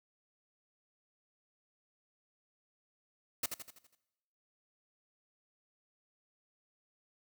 white noise with echo, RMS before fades -33 dBFS, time 3.43-3.46 s, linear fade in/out 5 ms, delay 82 ms, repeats 6, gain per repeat -6 dB, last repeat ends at 3.952 s, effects noise-tail reverb RT60 1.0 s tail -21 dB re dry + high-pass 80 Hz 12 dB/octave

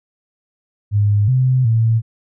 sine tone with pitch steps, 103.1 / 128.7 / 113.3 Hz, G#2 / C3 / A#2, -12 / -28 / -49 cents, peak -11 dBFS, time 0.91-2.02 s, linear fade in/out 50 ms, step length 370 ms, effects none

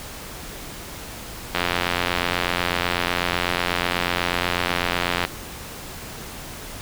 click train, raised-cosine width 0.3 ms, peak -4 dBFS, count 327, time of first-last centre 1.55-5.25 s, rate 88.1 Hz, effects pink hiss -36 dBFS RMS until 6.81 s

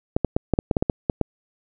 clicks, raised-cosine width 2 ms, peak -5 dBFS, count 11, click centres 0.165 / 0.247 / 0.365 / 0.537 / 0.589 / 0.712 / 0.768 / 0.825 / 0.898 / 1.098 / 1.213 s, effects none

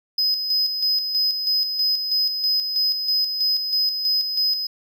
triangle tone with tremolo, 5040 Hz, D#8, 21 cents sharp, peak -16 dBFS, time 0.18-4.67 s, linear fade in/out 5 ms, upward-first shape square, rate 3.1 Hz, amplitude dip 50%, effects none

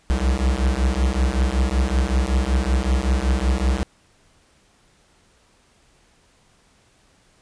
square beating tone pair, 61.74 / 67.04 Hz, B1 / C2, 0 / +43 cents, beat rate 5.3 Hz, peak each -21 dBFS, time 0.1-3.83 s, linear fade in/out 0 ms, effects pink hiss -58 dBFS RMS until 7.41 s + resampled to 22050 Hz

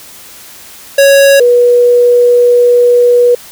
square / sine tone pair in turn, 554.4 / 485.5 Hz, C#5 / B4, 0 / -30 cents, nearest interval major second, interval 230 cents, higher first, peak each -3 dBFS, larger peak neither, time 0.98-1.4 / 1.4-3.35 s, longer second, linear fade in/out 5 ms, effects white hiss -33 dBFS RMS until 3.51 s

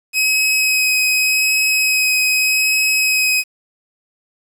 sawtooth tone with vibrato, 2539 Hz, D#7, 34 cents sharp, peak -10 dBFS, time 0.13-3.44 s, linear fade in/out 50 ms, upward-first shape sine, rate 0.84 Hz, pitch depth 10 cents each way, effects resampled to 32000 Hz + 7-bit

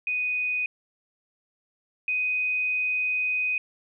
sine tone pair in turn, 2489 / 2500 Hz, D#7 / D#7, 0 / +8 cents, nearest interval unison, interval 8 cents, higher second, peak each -24 / -23 dBFS, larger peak second, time 0.07-0.66 / 2.08-3.58 s, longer second, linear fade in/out 2 ms, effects none

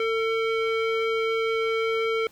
square tone with low-pass filter, 449.5 Hz, A4, 37 cents sharp, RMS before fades -25 dBFS, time 0-2.27 s, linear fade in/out 2 ms, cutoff 2600 Hz, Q 2.2, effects pink hiss -55 dBFS RMS until 2.31 s

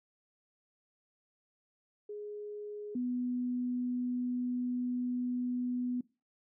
sine tone pair in turn, 416.6 / 247.5 Hz, G#4 / B3, +5 / +4 cents, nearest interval major sixth, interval 901 cents, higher first, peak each -39 / -31 dBFS, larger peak second, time 2.09-2.95 / 2.95-6.01 s, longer second, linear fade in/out 5 ms, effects noise-tail reverb RT60 0.3 s tail -21 dB re dry

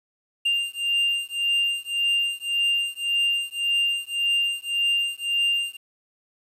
triangle beating tone pair, 2794 / 2795.8 Hz, F7 / F7, 0 / +1 cents, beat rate 1.8 Hz, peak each -23 dBFS, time 0.45-5.77 s, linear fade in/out 10 ms, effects resampled to 32000 Hz + 9-bit

